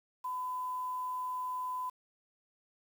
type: tone with quantisation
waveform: sine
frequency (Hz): 1007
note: B5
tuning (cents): +33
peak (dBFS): -34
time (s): 0.24-1.9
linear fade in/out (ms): 10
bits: 9
effects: none